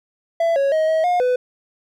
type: tone with pitch steps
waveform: triangle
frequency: 668 / 553 / 630 / 638 / 714 / 500 Hz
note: E5 / C#5 / D#5 / D#5 / F5 / B4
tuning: +23 / -4 / +21 / +43 / +38 / +21 cents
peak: -13 dBFS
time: 0.4-1.36 s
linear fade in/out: 5 ms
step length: 160 ms
effects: none